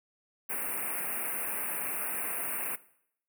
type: band-stop noise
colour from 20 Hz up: white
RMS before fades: -34 dBFS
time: 0.49-2.76 s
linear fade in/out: 10 ms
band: 2700 to 8800 Hz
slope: 96 dB/octave
effects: noise-tail reverb RT60 0.7 s tail -19 dB re dry + high-pass 200 Hz 12 dB/octave